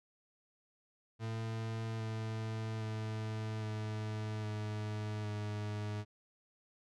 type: tone with pitch steps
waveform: 40% pulse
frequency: 112.2 / 110.72 / 109.26 / 107.82 / 106.39 / 104.99 Hz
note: A2 / A2 / A2 / A2 / G#2 / G#2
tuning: +34 / +11 / -12 / -35 / +42 / +19 cents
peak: -36 dBFS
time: 1.19-6.05 s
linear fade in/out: 50 ms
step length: 810 ms
effects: low-pass 6000 Hz 12 dB/octave